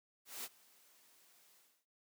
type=noise with ADSR envelope; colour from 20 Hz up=white; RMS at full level=-43 dBFS; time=0.25-1.86 s; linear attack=190 ms; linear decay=42 ms; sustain=-24 dB; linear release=300 ms; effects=noise-tail reverb RT60 0.1 s tail -22 dB re dry + high-pass 200 Hz 12 dB/octave